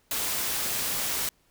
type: noise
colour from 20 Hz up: white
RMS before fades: -29 dBFS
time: 0.11-1.29 s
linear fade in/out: 2 ms
effects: pink hiss -66 dBFS RMS until 1.5 s